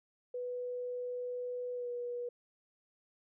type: tone with pitch glide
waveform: sine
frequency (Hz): 493.9 to 484.6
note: B4 to B4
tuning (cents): 0 to -33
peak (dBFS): -36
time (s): 0.34-2.29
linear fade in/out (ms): 5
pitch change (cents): -33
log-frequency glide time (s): 1.74-1.89
effects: none